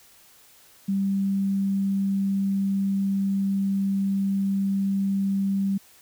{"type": "tone", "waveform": "sine", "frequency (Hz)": 196, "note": "G3", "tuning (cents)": 0, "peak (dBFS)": -21, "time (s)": [0.88, 5.78], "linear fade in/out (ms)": 10, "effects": ["white hiss -54 dBFS RMS until 6.01 s"]}